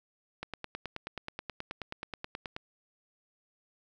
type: click train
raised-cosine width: 0.3 ms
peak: -21 dBFS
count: 21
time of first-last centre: 0.43-2.564 s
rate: 9.37 Hz
effects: none